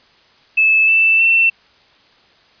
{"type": "tone with pitch steps", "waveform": "sine", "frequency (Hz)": [2615, 2652, 2689], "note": ["E7", "E7", "E7"], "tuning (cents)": [-15, 10, 34], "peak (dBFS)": -9, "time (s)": [0.57, 1.5], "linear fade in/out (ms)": 10, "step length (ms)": 310, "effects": ["white hiss -51 dBFS RMS until 2.6 s", "resampled to 11025 Hz"]}